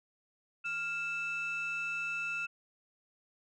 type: tone pair together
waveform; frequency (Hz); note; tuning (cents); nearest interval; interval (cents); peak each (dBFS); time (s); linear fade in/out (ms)
sine; 1396.9 / 2637; F6 / E7; 0 / 0; major seventh; 1100; -36 / -33; 0.64-2.47; 20
effects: tanh soft clip ceiling -30 dBFS